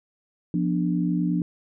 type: tone cluster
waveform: sine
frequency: 174.5 / 245.2 / 294 Hz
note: F3 / B3 / D4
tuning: -1 / -12 / +2 cents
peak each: -23 / -29 / -26 dBFS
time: 0.54-1.42 s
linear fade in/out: 2 ms
effects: none